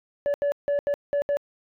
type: tone bursts at uneven times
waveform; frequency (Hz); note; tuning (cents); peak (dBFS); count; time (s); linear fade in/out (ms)
sine; 573; D5; -43; -18; 6; 0.26-0.34 / 0.42-0.52 / 0.68-0.79 / 0.87-0.94 / 1.13-1.22 / 1.29-1.37; 0
effects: tanh soft clip ceiling -20 dBFS